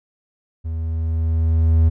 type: tone with level ramp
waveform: triangle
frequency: 81 Hz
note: E2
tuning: 30 cents flat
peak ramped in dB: -21 to -8 dBFS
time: 0.64-1.9 s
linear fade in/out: 20 ms
effects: none